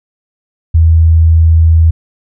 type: tone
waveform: sine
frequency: 81.4 Hz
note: E2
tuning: 21 cents flat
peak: -3 dBFS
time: 0.74-1.91 s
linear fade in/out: 10 ms
effects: none